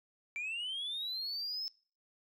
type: linear sweep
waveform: sine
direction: up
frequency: 2320 to 5274 Hz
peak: -34 dBFS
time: 0.36-1.68 s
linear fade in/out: 0 ms
effects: noise-tail reverb RT60 0.4 s tail -23 dB re dry + tanh soft clip ceiling -34 dBFS